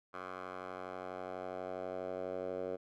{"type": "tone with band-pass filter sweep", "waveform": "10% pulse", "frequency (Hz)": 92.2, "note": "F#2", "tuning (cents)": -6, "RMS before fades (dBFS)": -42, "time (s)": [0.13, 2.77], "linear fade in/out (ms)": 20, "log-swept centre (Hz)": [1100, 520], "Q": 2.6, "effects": []}